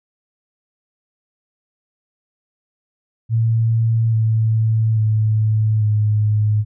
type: tone with pitch steps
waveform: sine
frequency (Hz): 113.6 / 111.07 / 108.6 / 106.18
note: A#2 / A2 / A2 / G#2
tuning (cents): -44 / +17 / -22 / +39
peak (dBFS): -13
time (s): 3.29-6.65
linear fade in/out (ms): 50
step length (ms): 840
effects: none